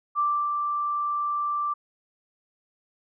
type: tone with ADSR envelope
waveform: sine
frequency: 1174.7 Hz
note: D6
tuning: in tune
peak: -20 dBFS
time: 0.15-1.74 s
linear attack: 40 ms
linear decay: 300 ms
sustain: -4 dB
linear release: 12 ms
effects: none